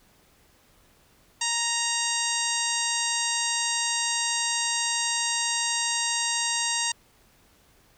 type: harmonic tone with a mistuned harmonic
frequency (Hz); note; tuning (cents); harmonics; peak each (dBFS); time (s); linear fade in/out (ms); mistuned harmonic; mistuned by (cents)
932.3; A#5; 0; 1 / 2 / 3 / 4 / 5 / 6 / 7 / 8 / 9; -33 / -33 / -33 / -33 / -33 / -33 / -33 / -33 / -33; 1.41-6.92; 5; 6; +37
effects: pink hiss -60 dBFS RMS until 7.97 s